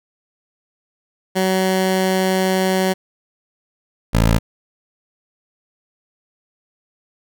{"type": "tone pair in turn", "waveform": "15% pulse", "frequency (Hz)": [188.1, 55.82], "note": ["F#3", "A1"], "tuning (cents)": [29, 26], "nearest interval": "octave + major sixth", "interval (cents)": 2103, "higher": "first", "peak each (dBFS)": [-9, -6], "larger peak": "second", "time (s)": [[1.35, 2.94], [4.13, 4.39]], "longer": "first", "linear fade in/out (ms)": 20, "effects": []}